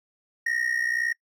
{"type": "ring-modulated tone", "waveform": "triangle", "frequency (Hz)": 1864.7, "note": "A#6", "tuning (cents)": 0, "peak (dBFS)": -19, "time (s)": [0.46, 1.13], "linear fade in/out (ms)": 5, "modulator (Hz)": 30.8, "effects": ["noise-tail reverb RT60 0.1 s tail -24 dB re dry"]}